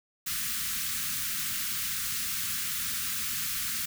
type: band-stop noise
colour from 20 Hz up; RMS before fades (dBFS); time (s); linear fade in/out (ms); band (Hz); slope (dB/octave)
white; -32; 0.26-3.86; 10; 250 to 1200; 48
effects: none